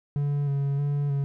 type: tone with vibrato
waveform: triangle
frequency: 141.8 Hz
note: C#3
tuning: 40 cents sharp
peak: -21 dBFS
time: 0.16-1.24 s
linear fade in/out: 0 ms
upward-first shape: square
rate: 1.6 Hz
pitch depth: 23 cents each way
effects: none